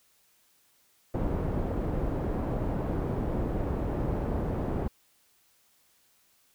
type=low-pass noise; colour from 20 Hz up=pink; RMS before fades=-30 dBFS; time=1.14-4.88 s; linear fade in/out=5 ms; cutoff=620 Hz; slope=12 dB/octave; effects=white hiss -66 dBFS RMS until 6.54 s